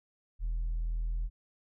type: tone with tanh clipping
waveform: triangle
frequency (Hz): 40.94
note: E1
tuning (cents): -11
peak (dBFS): -30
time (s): 0.39-1.3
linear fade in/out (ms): 50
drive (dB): 6
effects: none